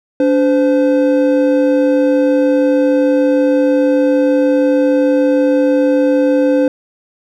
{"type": "tone pair together", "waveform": "triangle", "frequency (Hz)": [288.5, 514], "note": ["D4", "C5"], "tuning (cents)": [-31, -31], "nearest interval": "minor seventh", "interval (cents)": 1000, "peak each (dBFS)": -10, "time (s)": [0.2, 6.68], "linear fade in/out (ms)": 2, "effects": []}